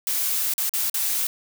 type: noise with dropouts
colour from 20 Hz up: blue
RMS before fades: -24 dBFS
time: 0.07-1.27 s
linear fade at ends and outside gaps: 1 ms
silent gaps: 0.538-0.58 / 0.694-0.737 / 0.898-0.942 s
effects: none